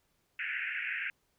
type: band-pass noise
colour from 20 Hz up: pink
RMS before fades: -36 dBFS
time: 0.39-1.1 s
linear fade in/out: 2 ms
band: 1500 to 2700 Hz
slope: 96 dB/octave
effects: pink hiss -75 dBFS RMS until 1.38 s